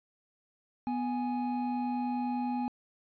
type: tone pair together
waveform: triangle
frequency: 246.9 / 830.5 Hz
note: B3 / G#5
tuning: 0 / 0 cents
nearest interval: octave + major sixth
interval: 2100 cents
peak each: -29 / -33 dBFS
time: 0.87-2.68 s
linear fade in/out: 0 ms
effects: resampled to 11025 Hz